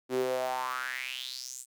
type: tone with high-pass filter sweep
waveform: sawtooth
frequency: 128 Hz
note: C3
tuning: 38 cents flat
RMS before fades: -34 dBFS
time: 0.09-1.66 s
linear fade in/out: 50 ms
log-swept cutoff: 310 to 8500 Hz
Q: 5.6
effects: none